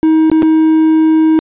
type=tone with dropouts; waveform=triangle; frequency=316.8 Hz; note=D#4; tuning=31 cents sharp; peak=-4 dBFS; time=0.03-1.39 s; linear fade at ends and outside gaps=0 ms; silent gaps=0.3-0.316 / 0.422-0.429 s; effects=resampled to 8000 Hz